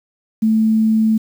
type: tone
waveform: sine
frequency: 220 Hz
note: A3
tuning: in tune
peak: -11 dBFS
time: 0.42-1.18 s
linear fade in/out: 10 ms
effects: 7-bit